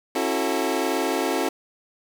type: chord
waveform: 25% pulse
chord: F# minor seventh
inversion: second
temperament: equal with one note detuned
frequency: 271 / 329.6 / 370 / 440 Hz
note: C#4 / E4 / F#4 / A4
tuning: -39 / 0 / 0 / 0 cents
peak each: -24 dBFS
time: 0.15-1.49 s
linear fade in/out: 5 ms
effects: 8-bit